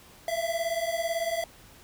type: beating tone pair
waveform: square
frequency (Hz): 659.3 / 677.3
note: E5 / E5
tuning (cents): 0 / +47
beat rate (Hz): 18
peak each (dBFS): -31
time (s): 0.28-1.44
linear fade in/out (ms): 2
effects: pink hiss -53 dBFS RMS until 1.83 s